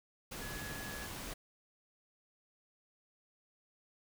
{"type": "tone in noise", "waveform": "sine", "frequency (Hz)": 1688, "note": "G#6", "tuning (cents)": 28, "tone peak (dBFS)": -47, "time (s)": [0.41, 1.07], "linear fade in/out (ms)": 10, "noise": "pink", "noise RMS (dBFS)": -44, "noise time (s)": [0.31, 1.34], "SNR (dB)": -6, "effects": []}